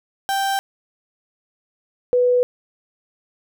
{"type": "tone pair in turn", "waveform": ["35% pulse", "sine"], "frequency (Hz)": [784, 493.9], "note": ["G5", "B4"], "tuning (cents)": [0, 0], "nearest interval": "minor sixth", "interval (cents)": 800, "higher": "first", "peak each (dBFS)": [-17, -13], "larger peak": "second", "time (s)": [[0.29, 0.59], [2.13, 2.43]], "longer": "neither", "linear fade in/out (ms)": 0, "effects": []}